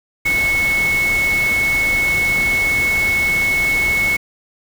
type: tone in noise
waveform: sine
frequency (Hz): 2200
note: C#7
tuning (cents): -14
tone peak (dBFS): -14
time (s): 0.25-4.17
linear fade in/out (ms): 10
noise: pink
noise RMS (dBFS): -26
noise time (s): 0.25-4.17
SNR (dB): +9
effects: none